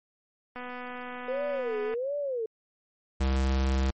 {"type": "click train", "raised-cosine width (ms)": 0.5, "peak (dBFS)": -25, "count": 343, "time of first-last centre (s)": [0.56, 1.939], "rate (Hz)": 248}
{"type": "tone with vibrato", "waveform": "sine", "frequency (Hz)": 494.6, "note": "B4", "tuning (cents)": 3, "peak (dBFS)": -28, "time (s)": [1.28, 2.46], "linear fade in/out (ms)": 5, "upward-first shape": "sine", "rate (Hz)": 1.4, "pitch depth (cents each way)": 280}
{"type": "tone", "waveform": "square", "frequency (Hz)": 66.3, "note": "C2", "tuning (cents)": 23, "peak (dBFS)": -24, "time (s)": [3.2, 3.91], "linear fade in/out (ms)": 10}
{"effects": ["MP3 32 kbps"]}